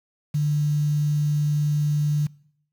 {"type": "tone with quantisation", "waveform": "sine", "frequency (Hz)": 148.2, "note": "D3", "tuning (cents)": 16, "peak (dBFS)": -19, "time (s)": [0.34, 2.27], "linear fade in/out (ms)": 10, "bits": 7, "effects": ["noise-tail reverb RT60 0.7 s tail -23 dB re dry"]}